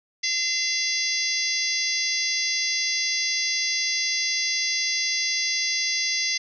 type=harmonic tone; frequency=684 Hz; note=F5; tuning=36 cents flat; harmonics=3 / 4 / 5 / 6 / 7 / 8 / 9; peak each=-28 / -36 / -34 / -34 / -27 / -32 / -29 dBFS; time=0.23-6.38 s; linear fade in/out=10 ms; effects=none